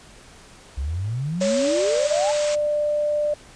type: exponential sweep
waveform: sine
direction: up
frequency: 63.2 to 880 Hz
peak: -23 dBFS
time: 0.77-2.32 s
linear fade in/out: 10 ms
type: band-pass noise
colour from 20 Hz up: white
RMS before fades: -32 dBFS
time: 1.4-2.56 s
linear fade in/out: 20 ms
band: 730 to 8300 Hz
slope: 96 dB/octave
type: tone with pitch glide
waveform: sine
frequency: 554.4 to 594.2 Hz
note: C#5 to D5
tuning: 0 to +20 cents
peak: -19 dBFS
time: 1.41-3.34 s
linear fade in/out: 5 ms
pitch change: +120 cents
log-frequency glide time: 1.62-1.77 s
effects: pink hiss -47 dBFS RMS until 3.55 s + resampled to 22050 Hz